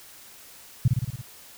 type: tone with echo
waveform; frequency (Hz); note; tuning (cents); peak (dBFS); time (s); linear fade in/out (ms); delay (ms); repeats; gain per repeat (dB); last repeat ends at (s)
sine; 123.47; B2; 0; -14; 0.85-0.88; 5; 56; 6; -3; 1.216
effects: white hiss -48 dBFS RMS until 1.57 s